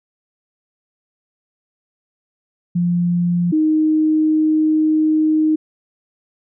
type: tone pair in turn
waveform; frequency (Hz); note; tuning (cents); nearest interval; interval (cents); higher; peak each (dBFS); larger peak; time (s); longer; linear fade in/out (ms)
sine; 174.61 / 311.1; F3 / D#4; 0 / 0; minor seventh; 1000; second; -14 / -12; second; 2.75-3.52 / 3.52-5.56; second; 10
effects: none